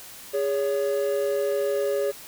triangle tone pair together, 409.8 / 562.4 Hz, G#4 / C#5, -23 / +25 cents, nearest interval perfect fourth, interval 548 cents, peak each -23 dBFS, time 0.33-2.12 s, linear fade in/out 20 ms, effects white hiss -43 dBFS RMS until 2.27 s

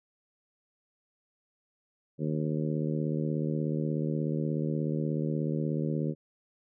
harmonic tone, 76.6 Hz, D#2, 27 cents flat, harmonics 2 / 3 / 4 / 5 / 6 / 7, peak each -30 / -34 / -36 / -38 / -40 / -41 dBFS, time 2.18-6.15 s, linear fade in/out 50 ms, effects none

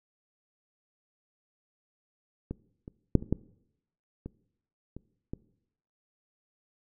clicks, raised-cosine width 3 ms, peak -21 / -29 / -6 / -27 / -12 / -25 / -28 / -22 dBFS, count 8, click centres 2.51 / 2.879 / 3.153 / 3.225 / 3.326 / 4.26 / 4.966 / 5.335 s, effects noise-tail reverb RT60 0.8 s tail -21 dB re dry

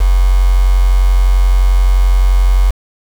sine tone with quantisation, 45.78 Hz, F#1, 18 cents flat, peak -6 dBFS, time 0-2.71 s, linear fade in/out 10 ms, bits 4, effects none

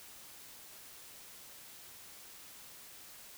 silence, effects white hiss -53 dBFS RMS until 3.37 s

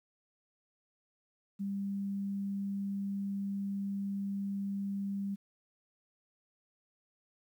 sine tone, 198.4 Hz, G3, 21 cents sharp, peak -33 dBFS, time 1.59-5.36 s, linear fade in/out 20 ms, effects 11-bit

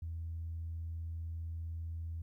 sine tone, 82.41 Hz, E2, in tune, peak -37 dBFS, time 0.02-2.22 s, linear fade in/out 5 ms, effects tanh soft clip ceiling -33 dBFS + 13-bit

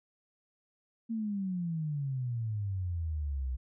sine exponential sweep, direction down, 231.2 to 61.74 Hz, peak -31 dBFS, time 1.09-3.57 s, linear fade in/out 20 ms, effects none

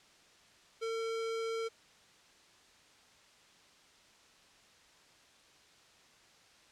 square tone, 452.5 Hz, A4, 48 cents sharp, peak -35 dBFS, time 0.81-1.69 s, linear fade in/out 20 ms, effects white hiss -62 dBFS RMS until 6.71 s + low-pass 6000 Hz 12 dB/octave

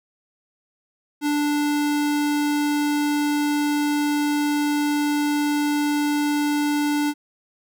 square tone, 293.7 Hz, D4, in tune, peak -20 dBFS, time 1.21-7.14 s, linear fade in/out 50 ms, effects none

